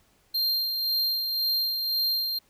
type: tone with tremolo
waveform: square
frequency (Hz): 4186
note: C8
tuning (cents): 0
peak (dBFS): -23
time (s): 0.34-2.39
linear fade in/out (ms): 10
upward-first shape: sine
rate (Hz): 1.9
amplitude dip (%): 40
effects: pink hiss -64 dBFS RMS until 2.49 s

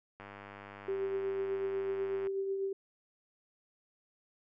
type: click train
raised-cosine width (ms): 0.5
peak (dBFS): -32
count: 208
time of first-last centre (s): 0.2-2.27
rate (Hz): 100
type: tone with tremolo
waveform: sine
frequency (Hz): 389.7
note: G4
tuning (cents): -10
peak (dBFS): -30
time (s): 0.88-2.73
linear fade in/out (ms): 5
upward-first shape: triangle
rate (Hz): 8.1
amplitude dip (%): 40
effects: none

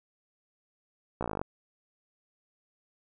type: slowing click train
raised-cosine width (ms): 1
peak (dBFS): -18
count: 12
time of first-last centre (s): 1.21-1.415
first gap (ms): 16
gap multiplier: 1.03
effects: none

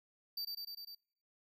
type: tone with echo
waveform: square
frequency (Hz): 4641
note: D8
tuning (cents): -21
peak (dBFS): -38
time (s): 0.37-0.45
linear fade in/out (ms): 5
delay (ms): 100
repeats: 5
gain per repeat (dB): -2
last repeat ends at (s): 0.95
effects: noise-tail reverb RT60 0.6 s tail -24 dB re dry

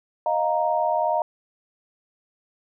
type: chord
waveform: sine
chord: Eb suspended second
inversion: none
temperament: equal with one note detuned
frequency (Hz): 622.3 / 703.7 / 932.3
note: Eb5 / F5 / Bb5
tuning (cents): 0 / +13 / 0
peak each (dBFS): -24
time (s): 0.26-1.22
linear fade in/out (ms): 2
effects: none

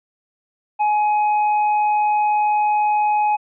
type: tone with tanh clipping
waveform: triangle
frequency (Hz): 841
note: G#5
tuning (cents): +22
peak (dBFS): -16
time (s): 0.79-3.37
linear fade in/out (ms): 20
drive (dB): 10
effects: resampled to 8000 Hz

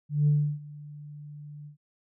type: tone with ADSR envelope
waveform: sine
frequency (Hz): 147.6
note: D3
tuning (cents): +9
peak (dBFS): -17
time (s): 0.09-1.77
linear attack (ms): 180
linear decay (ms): 320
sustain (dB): -23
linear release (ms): 110
effects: tanh soft clip ceiling -15 dBFS

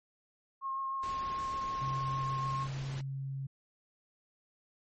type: tone with vibrato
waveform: sine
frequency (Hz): 1076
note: C6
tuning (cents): +48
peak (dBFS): -33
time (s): 0.61-2.68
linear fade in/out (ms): 50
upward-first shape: triangle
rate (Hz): 6.6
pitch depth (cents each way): 14
type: noise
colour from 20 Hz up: pink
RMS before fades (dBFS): -46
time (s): 1.03-3.01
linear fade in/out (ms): 2
type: tone with pitch glide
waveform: sine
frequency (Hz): 133.7 to 135.72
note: C3 to C#3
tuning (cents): +38 to -36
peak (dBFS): -35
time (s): 1.81-3.47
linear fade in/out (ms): 10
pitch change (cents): +26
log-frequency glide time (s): 2.39-2.82
effects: low-pass 7000 Hz 12 dB/octave + MP3 32 kbps

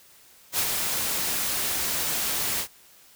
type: noise with ADSR envelope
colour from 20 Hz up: white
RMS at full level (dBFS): -23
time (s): 0.52-2.68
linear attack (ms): 70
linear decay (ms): 56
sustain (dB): -4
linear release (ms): 84
effects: white hiss -54 dBFS RMS until 3.15 s

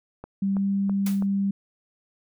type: click train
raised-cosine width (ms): 1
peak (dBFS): -23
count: 4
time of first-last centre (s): 0.24-1.224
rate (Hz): 3.05
type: tone with pitch glide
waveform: sine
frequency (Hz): 196 to 197.48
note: G3 to G3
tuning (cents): 0 to +13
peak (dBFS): -21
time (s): 0.42-1.51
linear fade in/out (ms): 5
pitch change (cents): +13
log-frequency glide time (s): 0.56-0.65
type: noise with exponential decay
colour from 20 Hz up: white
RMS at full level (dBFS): -32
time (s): 1.06-1.27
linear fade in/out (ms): 5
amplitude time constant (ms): 44
effects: none

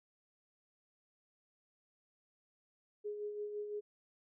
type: tone with tremolo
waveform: sine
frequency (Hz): 416.6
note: G#4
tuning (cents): +5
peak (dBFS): -37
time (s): 3.04-3.81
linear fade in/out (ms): 20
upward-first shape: sine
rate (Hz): 5.9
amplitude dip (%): 45
effects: none

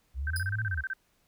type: linear two-way sweep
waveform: sine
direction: up then down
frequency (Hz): 61.6 to 112.7 to 61.6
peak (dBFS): -30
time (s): 0.14-0.84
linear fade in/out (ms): 50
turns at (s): 0.63
type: tone bursts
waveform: sine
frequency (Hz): 1553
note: G6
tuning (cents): -17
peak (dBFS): -30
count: 11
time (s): 0.27-0.934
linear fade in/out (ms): 2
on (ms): 34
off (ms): 29
type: tone with exponential decay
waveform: 20% pulse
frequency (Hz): 4978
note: D#8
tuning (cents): 0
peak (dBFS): -25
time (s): 0.36-0.51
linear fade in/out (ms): 2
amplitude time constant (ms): 31
effects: pink hiss -70 dBFS RMS until 1.27 s

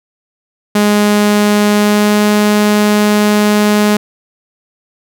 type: tone with pitch glide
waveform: sawtooth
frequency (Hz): 207.7 to 209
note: G#3 to G#3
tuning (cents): 0 to +11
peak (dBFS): -4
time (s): 0.75-3.97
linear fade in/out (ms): 5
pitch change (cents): +11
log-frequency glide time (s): 1.73-2.22
effects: none

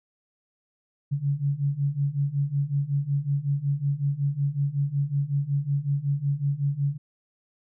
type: beating tone pair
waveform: sine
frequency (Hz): 138.59 / 143.99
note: C#3 / D3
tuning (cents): 0 / -34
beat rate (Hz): 5.4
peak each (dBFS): -27 / -25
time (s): 1.11-6.98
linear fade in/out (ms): 20
effects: none

